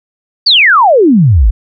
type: exponential sweep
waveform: sine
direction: down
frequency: 4782 to 44.75 Hz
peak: -3 dBFS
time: 0.46-1.51 s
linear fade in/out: 10 ms
effects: none